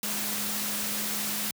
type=tone in noise; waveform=sine; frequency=208.9 Hz; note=G#3; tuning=10 cents sharp; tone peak=-39 dBFS; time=0.03-1.51 s; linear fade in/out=2 ms; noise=white; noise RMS=-31 dBFS; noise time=0.03-1.51 s; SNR=-11 dB; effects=high-pass 100 Hz 12 dB/octave